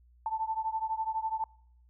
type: beating tone pair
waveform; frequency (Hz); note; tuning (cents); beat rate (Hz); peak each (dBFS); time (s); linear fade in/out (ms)
sine; 880 / 892; A5 / A5; 0 / +23; 12; -32 / -34; 0.26-1.44; 2
effects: noise-tail reverb RT60 0.7 s tail -25 dB re dry + added 60 Hz sine -58 dBFS peak until 1.89 s